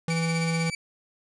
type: tone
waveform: square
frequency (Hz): 164.81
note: E3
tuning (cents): 0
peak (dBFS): -25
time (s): 0.08-0.7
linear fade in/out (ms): 2
type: tone with tremolo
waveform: sawtooth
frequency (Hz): 2310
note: D7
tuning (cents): -29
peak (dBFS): -25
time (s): 0.1-0.75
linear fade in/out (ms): 2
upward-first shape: sine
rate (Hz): 16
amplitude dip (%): 70
effects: resampled to 22050 Hz